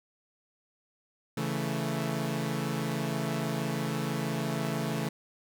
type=chord; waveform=sawtooth; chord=A major; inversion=first; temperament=equal; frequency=138.59 / 164.81 / 220 Hz; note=C#3 / E3 / A3; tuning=0 / 0 / 0 cents; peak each=-30 dBFS; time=1.37-5.09 s; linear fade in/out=5 ms; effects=none